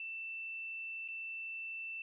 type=tone with dropouts; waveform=sine; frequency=2668 Hz; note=E7; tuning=20 cents sharp; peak=-40 dBFS; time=0-2.02 s; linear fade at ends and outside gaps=2 ms; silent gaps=1.079-1.085 s; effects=none